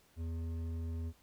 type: tone with hard clipping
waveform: sine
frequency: 82.41 Hz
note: E2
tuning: in tune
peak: -38 dBFS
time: 0.16-1.13 s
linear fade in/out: 50 ms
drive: 9 dB
effects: pink hiss -67 dBFS RMS until 1.22 s